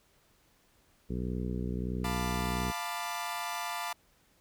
harmonic tone, 61.5 Hz, B1, 7 cents flat, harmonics 1 / 2 / 3 / 4 / 5 / 6 / 7 / 8, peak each -36 / -39 / -36 / -40 / -46 / -44 / -44 / -52 dBFS, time 1.09-2.72 s, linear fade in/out 20 ms
sawtooth chord, B half-diminished seventh, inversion second, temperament equal with one note detuned, 698.5 / 880 / 987.8 / 1184.9 Hz, F5 / A5 / B5 / D6, 0 / 0 / 0 / +15 cents, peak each -36 dBFS, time 2.04-3.93 s, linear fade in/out 5 ms
effects pink hiss -67 dBFS RMS until 4.4 s

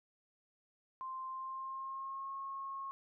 sine tone with pitch glide, 1046.5 to 1087.2 Hz, C6 to C#6, 0 to -34 cents, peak -40 dBFS, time 1.01-2.91 s, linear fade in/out 0 ms, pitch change +66 cents, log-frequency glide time 1.28-2.33 s, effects none

